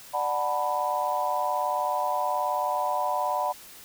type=chord; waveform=sine; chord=B minor seventh; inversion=first; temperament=just; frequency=592.7 / 740.8 / 889 / 987.8 Hz; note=D5 / F#5 / A5 / B5; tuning=+16 / +2 / +18 / 0 cents; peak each=-31 / -29 / -32 / -28 dBFS; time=0.13-3.53 s; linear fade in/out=20 ms; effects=white hiss -47 dBFS RMS until 3.84 s